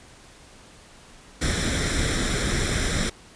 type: noise with comb filter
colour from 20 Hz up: pink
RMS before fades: -24 dBFS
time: 1.41-3.1 s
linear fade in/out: 10 ms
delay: 0.54 ms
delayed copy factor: +0.65
effects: pink hiss -49 dBFS RMS until 3.35 s + resampled to 22050 Hz